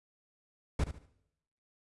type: noise with echo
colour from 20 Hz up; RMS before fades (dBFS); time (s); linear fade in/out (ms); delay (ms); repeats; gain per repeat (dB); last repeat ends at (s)
brown; -29; 0.79-0.84; 5; 73; 3; -11; 1.059
effects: noise-tail reverb RT60 0.8 s tail -19 dB re dry + resampled to 24000 Hz